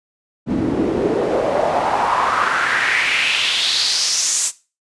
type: noise with band-pass filter sweep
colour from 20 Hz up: pink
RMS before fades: -18 dBFS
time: 0.46-4.52 s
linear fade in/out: 50 ms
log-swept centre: 230 to 7900 Hz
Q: 3.5
effects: noise-tail reverb RT60 0.3 s tail -17 dB re dry + resampled to 24000 Hz